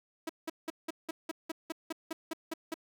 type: tone bursts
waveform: sawtooth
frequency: 323.7 Hz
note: E4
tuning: 31 cents flat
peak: -30 dBFS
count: 13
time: 0.27-2.742 s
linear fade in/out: 5 ms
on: 24 ms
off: 180 ms
effects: none